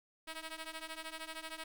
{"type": "ring-modulated tone", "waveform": "5% pulse", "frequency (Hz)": 320.5, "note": "E4", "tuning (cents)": -49, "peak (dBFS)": -29, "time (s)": [0.27, 1.64], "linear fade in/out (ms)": 5, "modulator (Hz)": 327, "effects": []}